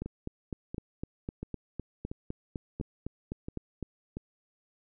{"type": "two click trains", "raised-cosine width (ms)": 3, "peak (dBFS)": [-24, -22], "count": [7, 16], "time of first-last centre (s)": [[0.06, 4.17], [0.02, 3.827]], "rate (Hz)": [1.46, 3.94], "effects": []}